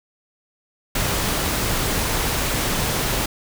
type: noise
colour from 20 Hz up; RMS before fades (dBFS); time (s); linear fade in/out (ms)
pink; -22; 0.95-3.26; 5
effects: none